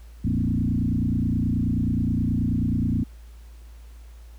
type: tone with frequency modulation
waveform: sine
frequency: 164.81 Hz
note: E3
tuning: in tune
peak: -20 dBFS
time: 0.24-3.04 s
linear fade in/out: 10 ms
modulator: 29.4 Hz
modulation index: 3.5
effects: added 57 Hz sine -41 dBFS peak until 4.38 s + pink hiss -58 dBFS RMS until 4.38 s